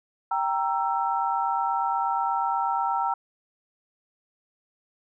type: chord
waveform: sine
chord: E diminished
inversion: first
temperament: equal with one note detuned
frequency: 784 / 932.3 / 1330.8 Hz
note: G5 / Bb5 / E6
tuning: 0 / 0 / +16 cents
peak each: -27 / -26 / -29 dBFS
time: 0.31-3.14 s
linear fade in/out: 5 ms
effects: none